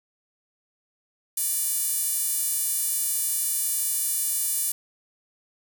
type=tone with high-pass filter; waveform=sawtooth; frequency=587.3 Hz; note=D5; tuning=in tune; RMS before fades=-26 dBFS; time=1.37-4.72 s; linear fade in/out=5 ms; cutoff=10000 Hz; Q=1.6; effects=none